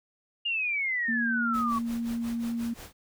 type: exponential sweep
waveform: sine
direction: down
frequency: 2854 to 1108.7 Hz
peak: -26 dBFS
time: 0.45-1.79 s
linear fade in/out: 10 ms
type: tone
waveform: sine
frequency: 233.1 Hz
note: A#3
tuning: in tune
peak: -28 dBFS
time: 1.08-2.74 s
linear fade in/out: 10 ms
type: noise with tremolo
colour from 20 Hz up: pink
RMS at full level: -43 dBFS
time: 1.53-2.93 s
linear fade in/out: 20 ms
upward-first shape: sine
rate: 5.6 Hz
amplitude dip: 80%
effects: none